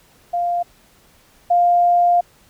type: tone pair in turn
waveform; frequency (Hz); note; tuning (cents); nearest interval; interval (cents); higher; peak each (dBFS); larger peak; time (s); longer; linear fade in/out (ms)
sine; 698.5 / 701.2; F5 / F5; 0 / +7; unison; 7; second; -17 / -11; second; 0.33-0.63 / 1.5-2.21; second; 10
effects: pink hiss -53 dBFS RMS until 2.49 s